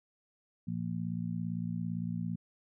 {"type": "harmonic tone", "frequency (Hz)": 57.7, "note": "A#1", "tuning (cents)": -17, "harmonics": [2, 3, 4], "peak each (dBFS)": [-39, -35, -39], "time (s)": [0.67, 2.36], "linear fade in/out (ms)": 10, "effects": []}